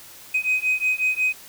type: beating tone pair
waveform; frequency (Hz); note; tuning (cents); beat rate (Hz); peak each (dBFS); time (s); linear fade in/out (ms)
sine; 2512 / 2517.5; D#7 / D#7; +16 / +20; 5.5; -21; 0.34-1.33; 10
effects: tanh soft clip ceiling -15 dBFS + white hiss -44 dBFS RMS until 1.48 s